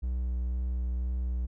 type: tone with vibrato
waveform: triangle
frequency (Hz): 61.74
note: B1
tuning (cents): 0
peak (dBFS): -26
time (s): 0.02-1.47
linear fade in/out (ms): 20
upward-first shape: sine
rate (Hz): 2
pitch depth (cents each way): 14
effects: none